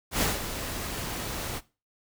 pink noise with ADSR envelope, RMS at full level -24 dBFS, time 0.11-1.61 s, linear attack 97 ms, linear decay 180 ms, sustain -10 dB, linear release 41 ms, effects noise-tail reverb RT60 0.3 s tail -19 dB re dry

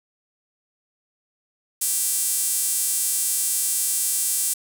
sawtooth tone with high-pass filter, 392 Hz, G4, in tune, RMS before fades -23 dBFS, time 1.81-4.54 s, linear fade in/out 10 ms, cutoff 8800 Hz, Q 2, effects 8-bit

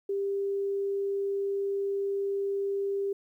sine tone, 396.7 Hz, G4, 21 cents sharp, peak -27 dBFS, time 0.09-3.13 s, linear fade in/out 5 ms, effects 11-bit

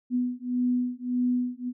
sine beating tone pair, 246.9 / 248.6 Hz, B3 / B3, 0 / +12 cents, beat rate 1.7 Hz, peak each -27 dBFS, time 0.1-1.73 s, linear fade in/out 50 ms, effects none

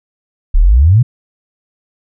sine exponential sweep, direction up, 32 to 130.81 Hz, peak -4 dBFS, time 0.54-1.03 s, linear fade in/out 10 ms, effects none

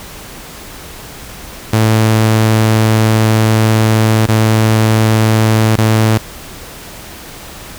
sawtooth tone with dropouts, 110 Hz, A2, in tune, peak -4 dBFS, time 1.73-6.18 s, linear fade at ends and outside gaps 5 ms, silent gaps 4.263-4.286 / 5.759-5.781 s, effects pink hiss -31 dBFS RMS until 7.78 s

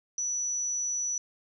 sine tone, 5920 Hz, F#8, in tune, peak -28 dBFS, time 0.18-1.18 s, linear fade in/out 2 ms, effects none

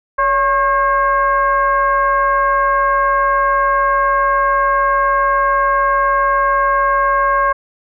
sine tone with frequency modulation, 1086 Hz, C#6, 36 cents flat, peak -11 dBFS, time 0.18-7.53 s, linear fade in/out 10 ms, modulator 521 Hz, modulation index 0.87, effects none

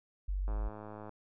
sine tone, 47.66 Hz, G1, 48 cents flat, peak -31 dBFS, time 0.28-0.69 s, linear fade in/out 10 ms
click train, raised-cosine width 1 ms, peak -32 dBFS, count 66, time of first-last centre 0.48-1.093 s, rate 106 Hz
effects none

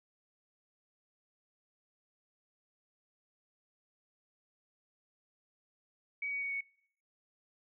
sine tone with pitch steps, 2265 / 2251 / 2236 / 2222 Hz, C#7 / C#7 / C#7 / C#7, +37 / +26 / +14 / +4 cents, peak -34 dBFS, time 6.22-6.608 s, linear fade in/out 5 ms, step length 97 ms, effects noise-tail reverb RT60 0.6 s tail -23 dB re dry

